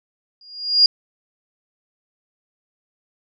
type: tone with exponential growth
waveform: sine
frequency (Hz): 4840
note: D#8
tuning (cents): -49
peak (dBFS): -6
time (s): 0.41-0.86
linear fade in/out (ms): 2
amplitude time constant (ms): 96
effects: none